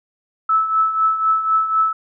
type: tone with tremolo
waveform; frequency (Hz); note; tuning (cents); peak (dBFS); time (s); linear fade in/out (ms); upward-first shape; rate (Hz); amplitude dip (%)
sine; 1307; E6; -15; -11; 0.49-1.93; 5; triangle; 4; 70
effects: none